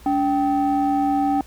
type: ring-modulated tone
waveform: triangle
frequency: 246.9 Hz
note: B3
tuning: in tune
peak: -12 dBFS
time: 0.06-1.41 s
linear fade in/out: 2 ms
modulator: 533 Hz
effects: added 60 Hz sine -43 dBFS peak until 1.46 s + pink hiss -49 dBFS RMS until 1.46 s